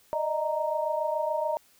sine tone cluster, 604 / 631 / 930 Hz, D5 / D#5 / A#5, +48 / +24 / -4 cents, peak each -30 dBFS, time 0.13-1.57 s, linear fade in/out 0 ms, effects white hiss -61 dBFS RMS until 1.79 s

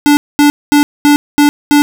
square tone bursts, 291.5 Hz, D4, 13 cents flat, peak -5 dBFS, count 6, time 0.06-1.82 s, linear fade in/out 0 ms, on 110 ms, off 220 ms, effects none

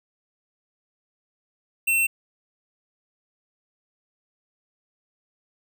sine tone with sample-and-hold, 2700 Hz, E7, 41 cents sharp, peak -18 dBFS, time 1.87-2.07 s, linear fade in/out 10 ms, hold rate 11025 Hz, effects none

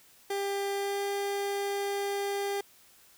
30% pulse tone with pitch glide, 398.2 to 400.7 Hz, G4 to G4, +27 to +38 cents, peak -27 dBFS, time 0.3-2.61 s, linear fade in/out 5 ms, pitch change +11 cents, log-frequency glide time 0.73-1.03 s, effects white hiss -59 dBFS RMS until 3.17 s

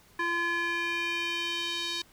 square tone with band-pass filter sweep, 342 Hz, F4, 36 cents flat, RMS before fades -31 dBFS, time 0.19-2.02 s, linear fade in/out 5 ms, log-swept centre 1500 to 4000 Hz, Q 2.7, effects pink hiss -59 dBFS RMS until 2.12 s

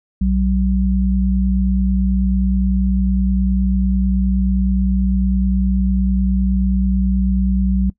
sine tone pair together, 60.5 / 190.8 Hz, B1 / G3, -35 / -47 cents, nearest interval octave + minor sixth, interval 1988 cents, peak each -16 dBFS, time 0.21-7.9 s, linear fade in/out 5 ms, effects noise-tail reverb RT60 0.1 s tail -21 dB re dry

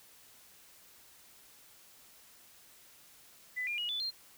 sine tone with pitch steps, 2000 / 2406 / 2895 / 3482 / 4189 Hz, B6 / D7 / F#7 / A7 / C8, +21 / +41 / -38 / -19 / +1 cents, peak -33 dBFS, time 3.56-4.11 s, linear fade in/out 20 ms, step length 110 ms, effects white hiss -59 dBFS RMS until 4.37 s

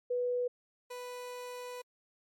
sine / 30% pulse tone pair in turn, 492.1 / 494.4 Hz, B4 / B4, -6 / +2 cents, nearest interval unison, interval 8 cents, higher second, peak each -29 / -38 dBFS, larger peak first, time 0.1-0.48 / 0.9-1.82 s, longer second, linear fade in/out 10 ms, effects MP3 64 kbps

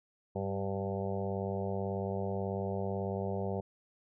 harmonic tone with a mistuned harmonic, 98.2 Hz, G2, 4 cents sharp, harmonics 1 / 2 / 4 / 5 / 6 / 7 / 8 / 9, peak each -38 / -38 / -39 / -40 / -42 / -43 / -47 / -49 dBFS, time 0.35-3.61 s, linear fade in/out 10 ms, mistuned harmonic 2, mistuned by -25 cents, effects none

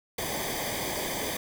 pink noise with comb filter, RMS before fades -32 dBFS, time 0.18-1.37 s, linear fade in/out 5 ms, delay 0.73 ms, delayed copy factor -0.8, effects none

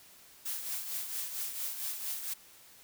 blue noise with tremolo, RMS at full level -35 dBFS, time 0.45-2.34 s, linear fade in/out 10 ms, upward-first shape triangle, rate 4.4 Hz, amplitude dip 60%, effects white hiss -57 dBFS RMS until 2.83 s

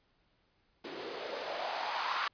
blue noise with band-pass filter sweep, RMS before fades -37 dBFS, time 0.84-2.28 s, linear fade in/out 5 ms, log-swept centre 330 to 1200 Hz, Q 3.5, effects pink hiss -73 dBFS RMS until 2.33 s + resampled to 11025 Hz

